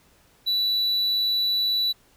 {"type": "tone", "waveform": "triangle", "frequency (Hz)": 3951, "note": "B7", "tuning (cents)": 0, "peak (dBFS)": -19, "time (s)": [0.46, 1.93], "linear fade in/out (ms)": 20, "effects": ["pink hiss -59 dBFS RMS until 2.16 s"]}